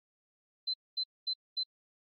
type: tone bursts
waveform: sine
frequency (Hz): 4065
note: B7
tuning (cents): +49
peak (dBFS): -30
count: 4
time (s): 0.67-1.636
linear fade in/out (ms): 10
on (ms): 69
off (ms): 230
effects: AAC 32 kbps